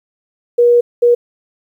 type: tone bursts at uneven times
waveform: sine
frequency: 479.6 Hz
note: A#4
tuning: 49 cents sharp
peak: -6 dBFS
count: 2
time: 0.58-0.81 / 1.02-1.15 s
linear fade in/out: 10 ms
effects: 8-bit